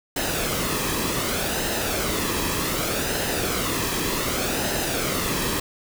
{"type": "noise with flanger", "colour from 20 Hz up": "pink", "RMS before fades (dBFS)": -25, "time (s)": [0.16, 5.6], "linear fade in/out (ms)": 5, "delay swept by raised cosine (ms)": [0.87, 1.4], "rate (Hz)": 0.66, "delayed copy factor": -0.5, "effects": []}